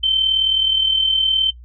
sine tone with amplitude modulation, 3096 Hz, G7, 22 cents flat, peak -11 dBFS, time 0.03-1.51 s, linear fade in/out 10 ms, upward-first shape sine, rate 39.2 Hz, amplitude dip 50%, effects noise-tail reverb RT60 0.1 s tail -21 dB re dry + added 60 Hz sine -37 dBFS peak until 1.64 s

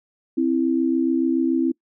sine tone pair together, 262.6 / 329.6 Hz, C4 / E4, +6 / 0 cents, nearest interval major third, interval 394 cents, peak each -20 dBFS, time 0.37-1.72 s, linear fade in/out 10 ms, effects noise-tail reverb RT60 0.1 s tail -24 dB re dry

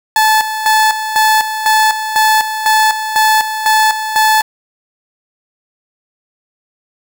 30% pulse tone with tremolo, 869 Hz, A5, 22 cents flat, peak -5 dBFS, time 0.16-4.42 s, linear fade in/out 2 ms, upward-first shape square, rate 2 Hz, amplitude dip 65%, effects none

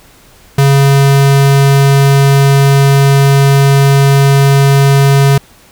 square tone, 138.59 Hz, C#3, in tune, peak -5 dBFS, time 0.58-5.38 s, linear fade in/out 5 ms, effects pink hiss -42 dBFS RMS until 5.71 s

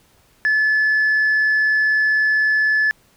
sine tone, 1728 Hz, A6, 32 cents flat, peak -12 dBFS, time 0.45-2.91 s, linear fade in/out 0 ms, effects tanh soft clip ceiling -12 dBFS + pink hiss -56 dBFS RMS until 3.16 s

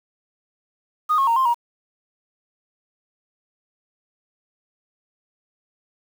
sine tone with pitch steps, 1237 / 1086 / 925 / 1052 / 948 Hz, D#6 / C#6 / A#5 / C6 / A#5, -10 / -36 / -14 / +9 / +29 cents, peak -14 dBFS, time 1.09-1.545 s, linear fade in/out 20 ms, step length 91 ms, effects tanh soft clip ceiling -12 dBFS + 7-bit

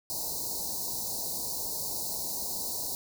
white band-stop noise, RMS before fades -34 dBFS, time 0.1-2.95 s, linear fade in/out 0 ms, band 1000 to 4000 Hz, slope 96 dB/octave, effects none

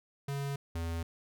square tone pair in turn, 140 / 83.24 Hz, C#3 / E2, +18 / +17 cents, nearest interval major sixth, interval 901 cents, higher first, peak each -34 / -34 dBFS, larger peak neither, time 0.28-0.56 / 0.75-1.03 s, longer neither, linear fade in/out 5 ms, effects none

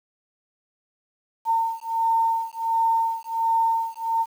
sine beating tone pair, 908 / 909.4 Hz, A#5 / A#5, -46 / -43 cents, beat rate 1.4 Hz, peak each -23 dBFS, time 1.45-4.26 s, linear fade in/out 50 ms, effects 8-bit

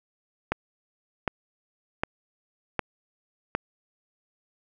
click train, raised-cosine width 0.5 ms, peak -9 dBFS, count 5, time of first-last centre 0.52-3.55 s, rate 1.32 Hz, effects none

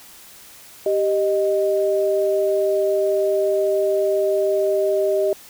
sine tone pair together, 391.8 / 619 Hz, G4 / D#5, -1 / -9 cents, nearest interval minor sixth, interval 792 cents, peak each -19 dBFS, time 0.86-5.33 s, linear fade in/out 2 ms, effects white hiss -44 dBFS RMS until 5.49 s

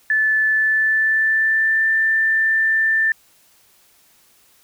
sine tone with pitch glide, 1744 to 1778.6 Hz, A6 to A6, -16 to +18 cents, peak -14 dBFS, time 0.1-3.12 s, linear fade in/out 2 ms, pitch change +34 cents, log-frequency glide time 0.47-1.89 s, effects white hiss -55 dBFS RMS until 4.63 s

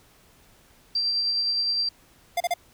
sine tone with tremolo, 4709 Hz, D8, 4 cents sharp, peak -21 dBFS, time 0.95-1.89 s, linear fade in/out 5 ms, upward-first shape sine, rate 9.7 Hz, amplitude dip 25%
square tone bursts, 700 Hz, F5, 4 cents sharp, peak -22 dBFS, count 3, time 2.37-2.54 s, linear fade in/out 5 ms, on 34 ms, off 34 ms
effects pink hiss -57 dBFS RMS until 2.73 s

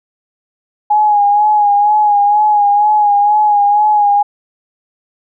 sine tone with vibrato, 830.6 Hz, G#5, in tune, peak -7 dBFS, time 0.9-4.23 s, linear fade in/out 10 ms, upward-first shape sine, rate 2.1 Hz, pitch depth 39 cents each way, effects none

